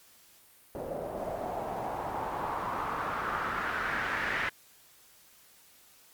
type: noise with low-pass filter sweep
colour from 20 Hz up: white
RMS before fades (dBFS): -34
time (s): 0.75-4.49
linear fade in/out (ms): 0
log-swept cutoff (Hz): 550 to 1900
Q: 3.2
effects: white hiss -59 dBFS RMS until 6.13 s + Opus 48 kbps